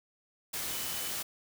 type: tone in noise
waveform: sine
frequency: 3000 Hz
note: F#7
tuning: 23 cents sharp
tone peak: -46 dBFS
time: 0.71-1.12 s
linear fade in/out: 10 ms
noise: white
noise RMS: -36 dBFS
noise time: 0.53-1.23 s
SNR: -13 dB
effects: none